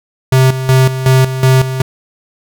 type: tone with tremolo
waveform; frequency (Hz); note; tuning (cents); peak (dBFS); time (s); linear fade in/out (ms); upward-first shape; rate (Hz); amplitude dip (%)
square; 130.81; C3; 0; -6; 0.32-1.82; 5; square; 2.7; 70
effects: none